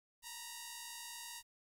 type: tone pair together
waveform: 5% pulse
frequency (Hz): 921.6 / 961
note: A#5 / B5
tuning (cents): -20 / -48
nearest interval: minor second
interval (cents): 72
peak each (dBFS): -37 / -37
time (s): 0.22-1.43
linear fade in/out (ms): 50
effects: 11-bit